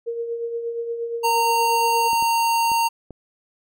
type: tone with tremolo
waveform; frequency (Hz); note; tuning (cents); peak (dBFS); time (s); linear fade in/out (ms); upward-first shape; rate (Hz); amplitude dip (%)
sine; 466.2; A#4; 0; -22; 0.06-2.09; 20; triangle; 8.5; 55
type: tone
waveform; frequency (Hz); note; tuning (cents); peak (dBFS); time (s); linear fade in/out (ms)
square; 922; A#5; -19; -18; 1.23-2.89; 20
type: clicks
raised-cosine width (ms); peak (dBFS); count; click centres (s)
2; -24; 4; 2.132 / 2.225 / 2.717 / 3.107
effects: none